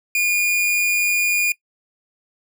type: tone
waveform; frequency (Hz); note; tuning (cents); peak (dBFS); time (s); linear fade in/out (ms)
45% pulse; 2431; D#7; -41; -16; 0.15-1.52; 2
effects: noise-tail reverb RT60 0.1 s tail -20 dB re dry